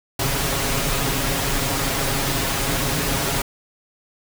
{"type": "noise with comb filter", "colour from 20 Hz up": "pink", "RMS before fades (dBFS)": -22, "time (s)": [0.19, 3.42], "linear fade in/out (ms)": 5, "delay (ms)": 7.3, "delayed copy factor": 0.6, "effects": []}